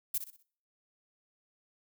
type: noise with echo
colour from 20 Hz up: violet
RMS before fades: -31 dBFS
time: 0.14-0.18 s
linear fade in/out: 5 ms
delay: 62 ms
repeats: 4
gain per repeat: -9 dB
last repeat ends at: 0.428 s
effects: noise-tail reverb RT60 0.5 s tail -22 dB re dry